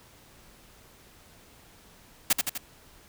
white noise with echo, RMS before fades -21 dBFS, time 2.3-2.33 s, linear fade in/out 5 ms, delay 83 ms, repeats 3, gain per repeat -4 dB, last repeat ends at 2.579 s, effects pink hiss -55 dBFS RMS until 3.08 s

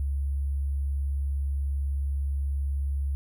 sine tone with sample-and-hold, 69.4 Hz, C#2, 3 cents sharp, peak -25 dBFS, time 0-3.15 s, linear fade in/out 0 ms, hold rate 11025 Hz, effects none

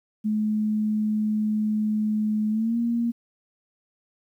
sine tone with pitch glide, 213.8 to 234.5 Hz, A3 to A#3, -49 to +11 cents, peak -21 dBFS, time 0.24-3.12 s, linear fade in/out 20 ms, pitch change +160 cents, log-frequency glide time 2.5-2.77 s, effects 10-bit

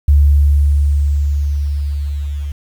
sine tone with level ramp, 72 Hz, D2, 34 cents flat, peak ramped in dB -5 to -19 dBFS, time 0.08-2.52 s, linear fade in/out 5 ms, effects 7-bit

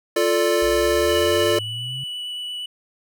square chord, D minor, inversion first, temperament equal, 349.2 / 440 / 587.3 Hz, F4 / A4 / D5, 0 / 0 / 0 cents, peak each -22 dBFS, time 0.16-1.59 s, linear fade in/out 5 ms
sine exponential sweep, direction up, 58 to 137.1 Hz, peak -31 dBFS, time 0.62-2.04 s, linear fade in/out 5 ms
triangle tone with vibrato, 2957 Hz, F#7, 2 cents flat, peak -26 dBFS, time 1.09-2.66 s, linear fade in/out 5 ms, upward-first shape sine, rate 8.6 Hz, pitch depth 8 cents each way
effects none

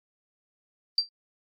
sine tone with exponential decay, 4699 Hz, D8, in tune, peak -16 dBFS, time 0.98-1.09 s, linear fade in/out 2 ms, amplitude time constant 22 ms, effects AAC 48 kbps

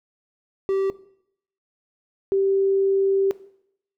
triangle / sine tone pair in turn, 387.9 / 390.1 Hz, G4 / G4, -18 / -8 cents, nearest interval unison, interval 10 cents, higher second, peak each -17 dBFS, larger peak neither, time 0.69-0.9 / 2.32-3.31 s, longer second, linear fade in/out 0 ms, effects noise-tail reverb RT60 0.7 s tail -17 dB re dry

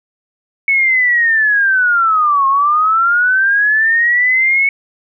sine linear two-way sweep, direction down then up, 2217 to 1073 to 2217 Hz, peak -9 dBFS, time 0.68-4.69 s, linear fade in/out 2 ms, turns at 2.47 s, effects none

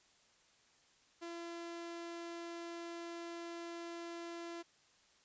sawtooth tone, 339.6 Hz, F4, 48 cents flat, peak -40 dBFS, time 1.21-4.63 s, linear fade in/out 20 ms, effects white hiss -69 dBFS RMS until 5.24 s + resampled to 16000 Hz

